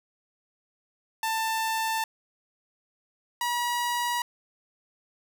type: tone pair in turn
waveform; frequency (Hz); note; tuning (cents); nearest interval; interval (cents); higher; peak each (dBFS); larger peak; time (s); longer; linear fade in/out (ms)
sawtooth; 890 / 963; A5 / B5; +20 / -44; minor second; 136; second; -22; neither; 1.23-2.04 / 3.41-4.22; neither; 2
effects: none